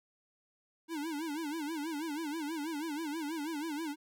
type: tone with vibrato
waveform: square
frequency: 308.9 Hz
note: D#4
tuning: 12 cents flat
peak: -36 dBFS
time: 0.88-3.96 s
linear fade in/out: 50 ms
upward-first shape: sine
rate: 6.2 Hz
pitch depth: 140 cents each way
effects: none